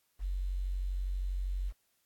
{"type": "tone with quantisation", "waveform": "sine", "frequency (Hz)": 46.25, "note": "F#1", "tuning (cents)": 0, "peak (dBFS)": -31, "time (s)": [0.19, 1.73], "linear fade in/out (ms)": 50, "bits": 10, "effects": ["white hiss -75 dBFS RMS until 2.05 s", "AAC 64 kbps"]}